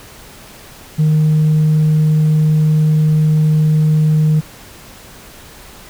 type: tone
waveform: sine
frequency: 154.5 Hz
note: D#3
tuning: 12 cents flat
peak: -7 dBFS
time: 0.98-4.41 s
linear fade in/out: 20 ms
effects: tanh soft clip ceiling -7 dBFS + pink hiss -38 dBFS RMS until 5.89 s